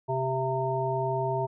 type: harmonic tone with a mistuned harmonic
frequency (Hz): 130.81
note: C3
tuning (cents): 0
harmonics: 1 / 3 / 5 / 7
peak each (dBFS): -31 / -31 / -31 / -31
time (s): 0.08-1.47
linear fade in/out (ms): 20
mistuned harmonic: 5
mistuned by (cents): +28
effects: none